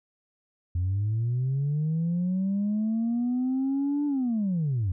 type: linear two-way sweep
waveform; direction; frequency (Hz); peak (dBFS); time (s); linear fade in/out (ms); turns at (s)
sine; up then down; 85.8 to 293.7 to 85.8; -22; 0.75-4.92; 5; 4.06
effects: tanh soft clip ceiling -21 dBFS